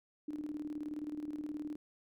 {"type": "tone with tremolo", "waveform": "sine", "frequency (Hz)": 300, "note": "D4", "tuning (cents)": 37, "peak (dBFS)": -36, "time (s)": [0.28, 1.76], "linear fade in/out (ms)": 5, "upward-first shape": "square", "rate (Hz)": 19, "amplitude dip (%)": 60, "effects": []}